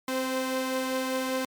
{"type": "tone pair together", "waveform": "sawtooth", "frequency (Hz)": [261.6, 518.1], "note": ["C4", "C5"], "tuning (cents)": [0, -17], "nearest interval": "octave", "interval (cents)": 1183, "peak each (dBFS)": -26, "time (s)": [0.08, 1.45], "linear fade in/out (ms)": 2, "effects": ["MP3 96 kbps"]}